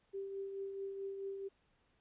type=tone with tremolo; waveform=sine; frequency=392 Hz; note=G4; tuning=in tune; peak=-38 dBFS; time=0.13-1.49 s; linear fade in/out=20 ms; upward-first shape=triangle; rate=4.6 Hz; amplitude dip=45%; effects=pink hiss -75 dBFS RMS until 2 s + resampled to 8000 Hz